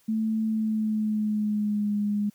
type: tone with pitch glide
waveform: sine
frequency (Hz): 220 to 206.5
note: A3 to G#3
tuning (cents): 0 to -10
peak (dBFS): -23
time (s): 0.08-2.3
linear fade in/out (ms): 10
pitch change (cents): -110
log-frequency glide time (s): 0.46-1.95
effects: white hiss -63 dBFS RMS until 2.34 s